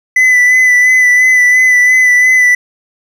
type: tone with vibrato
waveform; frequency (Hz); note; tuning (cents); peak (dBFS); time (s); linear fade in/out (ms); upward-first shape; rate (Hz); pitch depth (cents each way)
triangle; 2000; B6; +21; -3; 0.16-2.55; 5; sine; 2.9; 24
effects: none